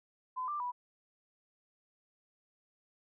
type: tone with pitch steps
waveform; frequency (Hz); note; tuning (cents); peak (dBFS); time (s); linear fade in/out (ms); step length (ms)
sine; 1017 / 1183 / 982; C6 / D6 / B5; -50 / +12 / -10; -34; 0.36-0.72; 20; 120
effects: none